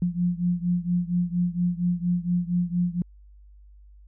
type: beating tone pair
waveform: sine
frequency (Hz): 174.6 / 178.9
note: F3 / F3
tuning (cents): 0 / +42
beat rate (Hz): 4.3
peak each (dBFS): -24 / -26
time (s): 0.02-3.02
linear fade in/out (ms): 2
effects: added 50 Hz sine -47 dBFS peak until 4.07 s